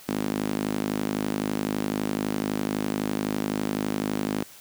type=tone with high-pass filter; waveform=sawtooth; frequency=51.91 Hz; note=G#1; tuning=in tune; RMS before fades=-28 dBFS; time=0.08-4.43 s; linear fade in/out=5 ms; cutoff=240 Hz; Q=2.6; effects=white hiss -48 dBFS RMS until 4.6 s